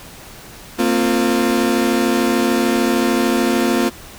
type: chord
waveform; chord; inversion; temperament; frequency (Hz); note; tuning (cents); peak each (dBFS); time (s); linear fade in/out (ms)
35% pulse; Bb suspended second; none; equal with one note detuned; 228.2 / 261.6 / 349.2; Bb3 / C4 / F4; -37 / 0 / 0; -17; 0.78-3.9; 20
effects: pink hiss -38 dBFS RMS until 4.18 s